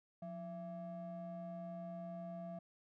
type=ring-modulated tone; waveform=triangle; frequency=246.9 Hz; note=B3; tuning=in tune; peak=-39 dBFS; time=0.22-2.59 s; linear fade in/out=5 ms; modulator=425 Hz; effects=none